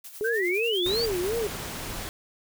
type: noise with tremolo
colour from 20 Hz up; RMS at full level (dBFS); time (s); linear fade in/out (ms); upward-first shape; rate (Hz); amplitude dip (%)
blue; -41; 0.04-1.46; 5; sine; 10; 60
type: tone with vibrato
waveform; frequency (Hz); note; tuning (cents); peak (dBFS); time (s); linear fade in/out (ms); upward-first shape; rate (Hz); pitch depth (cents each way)
sine; 406.1; G#4; -39; -25; 0.21-1.47; 0; sine; 2.8; 250
type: exponential sweep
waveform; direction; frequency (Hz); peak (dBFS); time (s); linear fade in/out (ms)
sine; up; 1512 to 4793; -26; 0.24-1.06; 10
type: noise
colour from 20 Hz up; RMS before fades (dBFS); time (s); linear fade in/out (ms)
pink; -35; 0.86-2.09; 0
effects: none